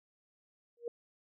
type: tone with exponential growth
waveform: sine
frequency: 472.7 Hz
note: A#4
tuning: 24 cents sharp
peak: -31 dBFS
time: 0.77-0.88 s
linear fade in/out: 2 ms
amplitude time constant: 22 ms
effects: none